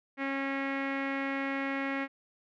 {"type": "tone with low-pass filter", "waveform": "sawtooth", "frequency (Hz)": 273.3, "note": "C#4", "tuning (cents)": -24, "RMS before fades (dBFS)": -33, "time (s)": [0.17, 2.08], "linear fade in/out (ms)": 50, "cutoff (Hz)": 2100, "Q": 4.2, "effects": []}